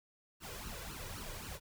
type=noise with flanger; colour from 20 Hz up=pink; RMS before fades=-45 dBFS; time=0.4-1.6 s; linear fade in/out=50 ms; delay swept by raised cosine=0.69 to 2.09 ms; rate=3.8 Hz; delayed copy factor=+0.75; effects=none